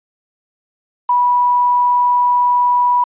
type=tone with quantisation; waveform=sine; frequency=979 Hz; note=B5; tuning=15 cents flat; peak=-10 dBFS; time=1.09-3.04 s; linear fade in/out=5 ms; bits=6; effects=resampled to 8000 Hz